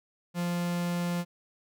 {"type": "tone", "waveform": "45% pulse", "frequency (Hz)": 174.3, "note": "F3", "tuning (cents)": -3, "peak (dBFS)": -28, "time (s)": [0.34, 1.25], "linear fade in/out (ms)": 50, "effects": []}